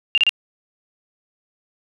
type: tone bursts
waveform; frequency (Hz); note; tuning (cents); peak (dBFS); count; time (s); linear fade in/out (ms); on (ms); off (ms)
sine; 2794; F7; 0; -12; 3; 0.15-0.293; 0; 27; 31
effects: none